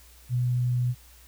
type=tone; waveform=sine; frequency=123.47 Hz; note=B2; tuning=in tune; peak=-22 dBFS; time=0.29-0.95 s; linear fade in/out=50 ms; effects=added 60 Hz sine -52 dBFS peak until 1.27 s + white hiss -55 dBFS RMS until 1.27 s